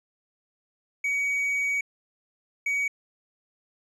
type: tone bursts at uneven times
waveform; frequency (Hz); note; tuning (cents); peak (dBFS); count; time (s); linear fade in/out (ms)
triangle; 2258; C#7; +31; -22; 2; 1.04-1.81 / 2.66-2.88; 5
effects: resampled to 24000 Hz